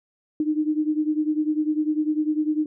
sine beating tone pair, 303.6 / 313.6 Hz, D#4 / D#4, -42 / +14 cents, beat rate 10 Hz, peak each -22 / -25 dBFS, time 0.4-2.66 s, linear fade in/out 2 ms, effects none

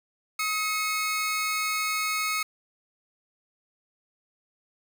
sawtooth tone pair together, 1270 / 2179 Hz, D#6 / C#7, +35 / -30 cents, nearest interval major sixth, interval 935 cents, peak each -25 dBFS, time 0.39-2.43 s, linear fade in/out 5 ms, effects 9-bit

